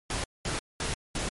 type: noise bursts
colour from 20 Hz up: pink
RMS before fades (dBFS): -31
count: 4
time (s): 0.1-1.29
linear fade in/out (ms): 2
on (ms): 140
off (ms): 210
effects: MP3 48 kbps